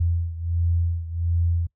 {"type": "beating tone pair", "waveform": "sine", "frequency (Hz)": [84.5, 85.9], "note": ["E2", "F2"], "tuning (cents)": [43, -28], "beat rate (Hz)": 1.4, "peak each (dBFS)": [-22, -26], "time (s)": [0, 1.67], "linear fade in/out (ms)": 10, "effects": ["noise-tail reverb RT60 0.1 s tail -22 dB re dry"]}